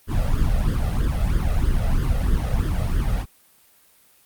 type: noise with flanger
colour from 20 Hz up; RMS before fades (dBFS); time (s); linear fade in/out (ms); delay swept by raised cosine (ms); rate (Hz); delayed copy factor
brown; -20; 0.07-3.26; 50; 0.6 to 1.57; 3.1; +1
effects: white hiss -56 dBFS RMS until 4.25 s + Opus 32 kbps